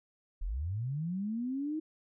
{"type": "linear sweep", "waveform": "sine", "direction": "up", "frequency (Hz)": [32.7, 319.1], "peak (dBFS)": -32, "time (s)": [0.41, 1.8], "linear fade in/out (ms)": 10, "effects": []}